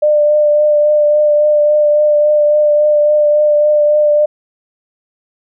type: tone with vibrato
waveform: sine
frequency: 597 Hz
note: D5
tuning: 28 cents sharp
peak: -7 dBFS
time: 0.02-4.26 s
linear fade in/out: 10 ms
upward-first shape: triangle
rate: 3.6 Hz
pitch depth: 19 cents each way
effects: none